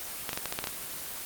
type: clicks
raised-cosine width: 0.2 ms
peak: -13 dBFS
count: 8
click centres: 0.292 / 0.331 / 0.375 / 0.457 / 0.525 / 0.589 / 0.641 / 0.672 s
effects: white hiss -38 dBFS RMS until 1.25 s + Opus 24 kbps